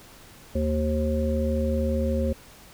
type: harmonic tone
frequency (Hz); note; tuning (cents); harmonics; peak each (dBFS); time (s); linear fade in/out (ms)
76.5; D#2; -29; 1 / 3 / 5 / 7; -25 / -27 / -34 / -28; 0.55-2.33; 5
effects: pink hiss -49 dBFS RMS until 2.73 s